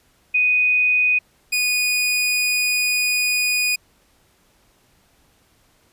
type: tone pair in turn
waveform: sine / sawtooth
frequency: 2489 / 2475 Hz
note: D#7 / D#7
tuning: 0 / -10 cents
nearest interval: unison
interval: 10 cents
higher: first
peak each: -14 dBFS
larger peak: neither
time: 0.34-1.19 / 1.52-3.76 s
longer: second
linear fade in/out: 10 ms
effects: pink hiss -59 dBFS RMS until 5.92 s + resampled to 32000 Hz